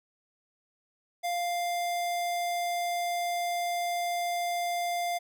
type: tone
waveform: square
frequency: 698.5 Hz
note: F5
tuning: in tune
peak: -29 dBFS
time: 1.23-5.19 s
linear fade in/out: 20 ms
effects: none